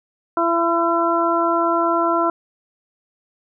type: harmonic tone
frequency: 336.9 Hz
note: E4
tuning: 38 cents sharp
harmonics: 1 / 2 / 3 / 4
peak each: -21 / -21 / -21 / -21 dBFS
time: 0.37-2.3 s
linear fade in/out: 2 ms
effects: none